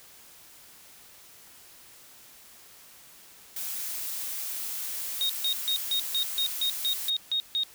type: noise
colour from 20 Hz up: blue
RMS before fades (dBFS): -34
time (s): 3.56-7.1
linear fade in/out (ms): 5
type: tone bursts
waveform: sine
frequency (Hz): 3729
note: A#7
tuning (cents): 0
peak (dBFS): -24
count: 11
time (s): 5.21-7.634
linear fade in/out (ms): 0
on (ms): 84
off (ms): 150
effects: white hiss -52 dBFS RMS until 7.74 s